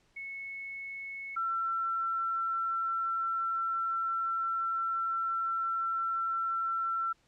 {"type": "tone pair in turn", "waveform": "sine", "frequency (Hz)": [2199, 1347.1], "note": ["C#7", "E6"], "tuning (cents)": [-14, 37], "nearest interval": "minor sixth", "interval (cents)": 849, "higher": "first", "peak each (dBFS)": [-38, -29], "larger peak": "second", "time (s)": [[0.16, 1.36], [1.36, 7.13]], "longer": "second", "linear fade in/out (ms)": 10, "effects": ["pink hiss -69 dBFS RMS until 7.27 s", "low-pass 7000 Hz 12 dB/octave"]}